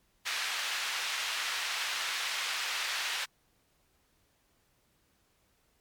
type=band-pass noise; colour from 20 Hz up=white; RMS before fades=-34 dBFS; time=0.25-3.26 s; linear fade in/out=20 ms; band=1200 to 3600 Hz; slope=12 dB/octave; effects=pink hiss -71 dBFS RMS until 5.8 s + MP3 96 kbps